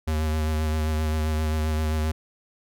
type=tone with vibrato; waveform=square; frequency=77.78 Hz; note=D#2; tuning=in tune; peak=-23 dBFS; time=0.07-2.12 s; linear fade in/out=10 ms; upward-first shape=sine; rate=7.6 Hz; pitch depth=24 cents each way; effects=none